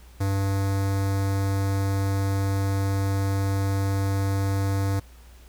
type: tone with notch filter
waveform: square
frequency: 98 Hz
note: G2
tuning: in tune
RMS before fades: -24 dBFS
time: 0.2-5 s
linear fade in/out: 10 ms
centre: 2900 Hz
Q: 1.4
effects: added 60 Hz sine -46 dBFS peak until 5.48 s + pink hiss -55 dBFS RMS until 5.48 s